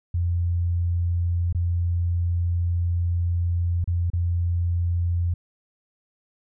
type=tone with dropouts; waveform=sine; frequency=86.6 Hz; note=F2; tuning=14 cents flat; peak=-20 dBFS; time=0.14-5.34 s; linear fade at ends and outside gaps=5 ms; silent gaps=1.527-1.547 / 3.843-3.875 / 4.102-4.133 s; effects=none